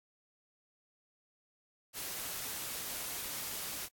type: noise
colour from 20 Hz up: white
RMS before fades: -40 dBFS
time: 1.93-3.89 s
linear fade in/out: 50 ms
effects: AAC 64 kbps